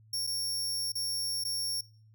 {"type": "tone with dropouts", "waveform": "sawtooth", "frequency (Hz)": 5500, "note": "F8", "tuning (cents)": -27, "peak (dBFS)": -28, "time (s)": [0.13, 1.81], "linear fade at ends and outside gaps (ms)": 5, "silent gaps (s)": [[0.268, 0.272], [0.921, 0.953], [1.439, 1.449]], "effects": ["noise-tail reverb RT60 0.5 s tail -25 dB re dry", "added 109 Hz sine -56 dBFS peak until 2.14 s"]}